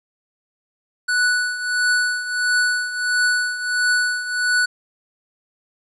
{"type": "tone with tremolo", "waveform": "square", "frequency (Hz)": 1480, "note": "F#6", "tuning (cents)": 0, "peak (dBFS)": -15, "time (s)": [1.08, 4.66], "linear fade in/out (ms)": 10, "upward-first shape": "triangle", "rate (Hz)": 1.5, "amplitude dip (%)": 75, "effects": ["resampled to 24000 Hz", "9-bit"]}